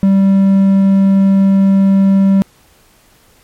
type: tone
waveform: triangle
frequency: 194.7 Hz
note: G3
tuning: 12 cents flat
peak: -4 dBFS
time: 0.03-2.42 s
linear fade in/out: 0 ms
effects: pink hiss -49 dBFS RMS until 3.43 s + MP3 64 kbps